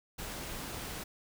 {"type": "noise", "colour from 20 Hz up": "pink", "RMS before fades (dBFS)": -41, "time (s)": [0.18, 1.04], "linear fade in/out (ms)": 10, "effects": []}